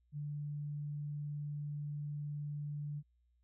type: tone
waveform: sine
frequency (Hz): 146.83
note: D3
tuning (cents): 0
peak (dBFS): -38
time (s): 0.12-3.03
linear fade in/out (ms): 50
effects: added 60 Hz sine -70 dBFS peak until 3.43 s